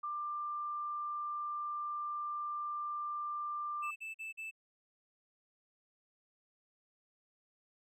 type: tone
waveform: sine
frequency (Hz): 1188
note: D6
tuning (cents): +20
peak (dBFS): -36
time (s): 0.03-3.91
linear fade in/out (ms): 10
type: tone bursts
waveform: triangle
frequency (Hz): 2637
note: E7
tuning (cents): 0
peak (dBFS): -39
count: 4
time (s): 3.82-4.512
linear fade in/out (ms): 20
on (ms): 140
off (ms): 44
effects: none